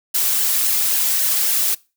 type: noise with flanger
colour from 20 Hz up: blue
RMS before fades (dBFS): -18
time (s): 0.14-1.75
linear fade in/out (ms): 10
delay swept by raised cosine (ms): 0.81 to 3.21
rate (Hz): 3.7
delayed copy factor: -0.5
effects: noise-tail reverb RT60 0.3 s tail -23 dB re dry